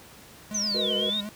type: tone with vibrato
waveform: square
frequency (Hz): 207.7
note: G#3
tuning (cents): 0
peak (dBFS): -34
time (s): 0.51-1.29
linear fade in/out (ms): 0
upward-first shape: triangle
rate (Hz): 8.1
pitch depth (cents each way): 62
type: exponential two-way sweep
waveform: sine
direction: down then up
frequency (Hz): 6360 to 2970 to 3834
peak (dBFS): -25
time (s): 0.54-1.21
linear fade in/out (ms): 10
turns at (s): 0.94
type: chord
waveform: sine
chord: B major seventh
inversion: second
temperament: equal with one note detuned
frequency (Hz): 370 / 466.2 / 500.8 / 622.3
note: F#4 / A#4 / B4 / D#5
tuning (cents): 0 / 0 / +24 / 0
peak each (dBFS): -34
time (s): 0.74-1.1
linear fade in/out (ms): 10
effects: pink hiss -49 dBFS RMS until 1.35 s + high-pass 60 Hz 12 dB/octave